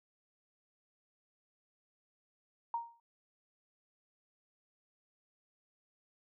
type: tone with exponential decay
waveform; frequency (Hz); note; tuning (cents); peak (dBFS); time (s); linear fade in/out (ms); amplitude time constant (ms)
sine; 932.3; A#5; 0; -30; 2.74-3; 2; 55
effects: none